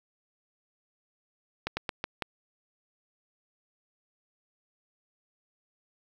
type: slowing click train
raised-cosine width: 0.3 ms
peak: -14 dBFS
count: 5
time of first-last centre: 1.67-2.222 s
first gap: 100 ms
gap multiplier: 1.22
effects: 7-bit